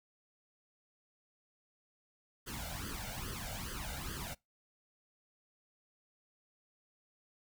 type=noise with flanger; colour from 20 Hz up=pink; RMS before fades=-42 dBFS; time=2.46-4.35 s; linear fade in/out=20 ms; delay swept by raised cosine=0.63 to 1.4 ms; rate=2.4 Hz; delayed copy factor=+0.8; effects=noise-tail reverb RT60 0.2 s tail -24 dB re dry